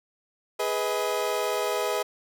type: chord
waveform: 30% pulse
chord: G# minor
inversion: none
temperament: equal with one note detuned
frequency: 415.3 / 493.9 / 633.5 Hz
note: G#4 / B4 / D#5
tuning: 0 / 0 / +31 cents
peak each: -27 dBFS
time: 0.59-2.03 s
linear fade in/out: 10 ms
effects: none